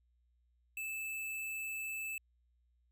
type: tone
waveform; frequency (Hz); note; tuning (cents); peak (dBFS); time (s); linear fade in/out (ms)
square; 2627; E7; -7; -39; 0.77-2.18; 2
effects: added 60 Hz sine -70 dBFS peak until 2.91 s